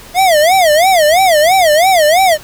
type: tone with vibrato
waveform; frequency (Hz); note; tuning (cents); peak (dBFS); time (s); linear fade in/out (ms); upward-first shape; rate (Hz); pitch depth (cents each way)
square; 678; E5; +49; -7; 0.14-2.38; 50; sine; 3; 230
effects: pink hiss -35 dBFS RMS until 2.43 s